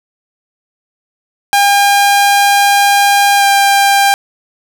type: tone with pitch glide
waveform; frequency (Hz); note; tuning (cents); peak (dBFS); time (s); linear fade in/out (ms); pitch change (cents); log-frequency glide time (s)
sawtooth; 805 to 796.7; G5 to G5; +46 to +28; -3; 1.53-4.14; 0; -18; 3.38-3.44
effects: none